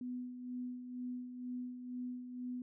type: tone with tremolo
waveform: sine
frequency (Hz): 248.7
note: B3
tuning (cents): +12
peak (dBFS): -38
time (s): 0.01-2.62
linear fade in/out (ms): 2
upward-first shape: sine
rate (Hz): 2.1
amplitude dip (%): 55
effects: none